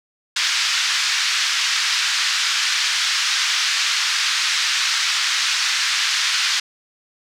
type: band-pass noise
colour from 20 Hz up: white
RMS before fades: -20 dBFS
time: 0.36-6.6 s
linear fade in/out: 5 ms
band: 1300 to 5600 Hz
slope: 24 dB/octave
effects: none